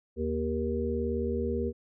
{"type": "harmonic tone", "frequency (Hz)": 78.3, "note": "D#2", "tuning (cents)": 11, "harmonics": [1, 3, 5, 6], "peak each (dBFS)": [-33, -33, -33, -33], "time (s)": [0.16, 1.73], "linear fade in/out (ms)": 50, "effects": []}